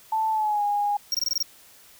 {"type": "tone with pitch glide", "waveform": "sine", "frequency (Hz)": [880, 821.1], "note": ["A5", "G#5"], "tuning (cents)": [0, -20], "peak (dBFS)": -21, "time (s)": [0.12, 0.97], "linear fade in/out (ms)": 5, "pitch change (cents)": -120, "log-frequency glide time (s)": [0.31, 0.63]}
{"type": "tone bursts", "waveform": "square", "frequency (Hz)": 5580, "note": "F8", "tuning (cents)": -2, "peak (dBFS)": -22, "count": 7, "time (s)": [1.12, 1.427], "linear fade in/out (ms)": 2, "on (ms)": 25, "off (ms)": 22}
{"effects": ["white hiss -52 dBFS RMS until 1.99 s"]}